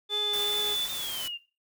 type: tone with vibrato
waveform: sawtooth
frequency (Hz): 415.3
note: G#4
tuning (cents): 0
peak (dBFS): -31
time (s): 0.09-0.77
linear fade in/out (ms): 50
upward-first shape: triangle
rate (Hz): 2.4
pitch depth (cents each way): 13
type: tone with pitch glide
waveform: sine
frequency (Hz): 3516 to 3488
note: A7 to A7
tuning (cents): -2 to -16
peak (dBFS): -26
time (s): 0.09-0.89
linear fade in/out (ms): 50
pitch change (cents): -14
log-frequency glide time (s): 0.57-0.62
type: noise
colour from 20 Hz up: white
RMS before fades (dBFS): -37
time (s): 0.33-1.28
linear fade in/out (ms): 5
type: exponential sweep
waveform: sine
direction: down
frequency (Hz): 3678 to 2760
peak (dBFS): -33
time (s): 0.88-1.38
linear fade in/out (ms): 20
effects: noise-tail reverb RT60 0.3 s tail -19 dB re dry